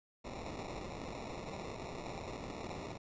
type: noise with sample-and-hold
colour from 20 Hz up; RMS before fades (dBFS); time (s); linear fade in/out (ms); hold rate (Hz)
white; -44; 0.24-2.98; 20; 1575
effects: resampled to 16000 Hz